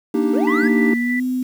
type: chord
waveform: triangle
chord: Eb major seventh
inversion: second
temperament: equal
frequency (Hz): 233.1 / 293.7 / 311.1 / 392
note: Bb3 / D4 / Eb4 / G4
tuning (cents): 0 / 0 / 0 / 0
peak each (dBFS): -19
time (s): 0.14-0.94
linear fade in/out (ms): 5
type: linear sweep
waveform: triangle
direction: up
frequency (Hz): 405.5 to 1734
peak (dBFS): -21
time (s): 0.33-0.68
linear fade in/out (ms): 5
type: tone with tremolo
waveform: sine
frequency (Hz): 1975.5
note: B6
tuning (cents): 0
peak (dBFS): -21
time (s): 0.47-1.2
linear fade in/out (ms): 5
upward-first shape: square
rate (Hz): 3.2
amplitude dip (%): 25
type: tone with pitch glide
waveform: sine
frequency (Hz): 233.1 to 254.2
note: A#3 to C4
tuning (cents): 0 to -50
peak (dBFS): -18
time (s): 0.63-1.43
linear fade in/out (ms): 5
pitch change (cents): +150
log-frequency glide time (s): 0.89-1.24
effects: 7-bit